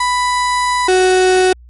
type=tone pair in turn; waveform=35% pulse; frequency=990 / 370.8 Hz; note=B5 / F#4; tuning=+4 / +4 cents; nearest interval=octave + perfect fourth; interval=1700 cents; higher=first; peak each=-11 / -7 dBFS; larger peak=second; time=0-0.88 / 0.88-1.53 s; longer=first; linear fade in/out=5 ms; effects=added 60 Hz sine -37 dBFS peak until 1.69 s + MP3 48 kbps